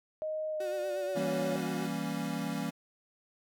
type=tone with pitch glide; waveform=sine; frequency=622.3 to 557.6 Hz; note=D#5 to C#5; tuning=0 to +10 cents; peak=-32 dBFS; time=0.22-1.56 s; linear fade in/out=0 ms; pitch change=-190 cents; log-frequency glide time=0.5-1.31 s
type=tone with vibrato; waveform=35% pulse; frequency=366.4 Hz; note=F#4; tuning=17 cents flat; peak=-37 dBFS; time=0.6-1.87 s; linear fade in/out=5 ms; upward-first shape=sine; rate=8.4 Hz; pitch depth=51 cents each way
type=chord; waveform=square; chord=E diminished seventh; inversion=none; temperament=equal; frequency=164.81 / 196 / 233.1 / 277.2 Hz; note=E3 / G3 / Bb3 / Db4; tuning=0 / 0 / 0 / 0 cents; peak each=-39 dBFS; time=1.15-2.71 s; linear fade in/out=20 ms
effects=none